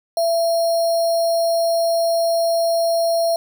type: tone with sample-and-hold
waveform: sine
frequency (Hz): 670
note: E5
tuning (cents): +28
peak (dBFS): -15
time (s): 0.17-3.36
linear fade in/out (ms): 2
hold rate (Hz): 4900
effects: none